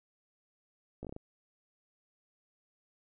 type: slowing click train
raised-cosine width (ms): 2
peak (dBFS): -29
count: 6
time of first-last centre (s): 1.03-1.164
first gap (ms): 17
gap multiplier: 1.23
effects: none